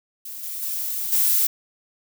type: noise with level steps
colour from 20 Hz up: violet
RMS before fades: -35 / -31 / -27 / -19 dBFS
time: 0.25-1.47 s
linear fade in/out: 5 ms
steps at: 0.43 / 0.62 / 1.12 s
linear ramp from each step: 5 ms
effects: none